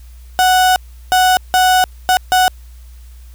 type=tone bursts at uneven times; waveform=35% pulse; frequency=740 Hz; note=F#5; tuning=in tune; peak=-7 dBFS; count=5; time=0.39-0.76 / 1.12-1.37 / 1.54-1.84 / 2.09-2.17 / 2.32-2.48 s; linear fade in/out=0 ms; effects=added 60 Hz sine -34 dBFS peak until 3.34 s + white hiss -51 dBFS RMS until 3.34 s